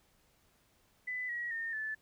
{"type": "tone with pitch steps", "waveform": "sine", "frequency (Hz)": [2000, 1910.8, 1825.6, 1744.1], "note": ["B6", "A#6", "A#6", "A6"], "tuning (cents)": [21, 42, -37, -16], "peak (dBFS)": -35, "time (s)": [1.07, 1.95], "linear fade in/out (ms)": 10, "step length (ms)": 220, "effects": ["pink hiss -70 dBFS RMS until 2.01 s"]}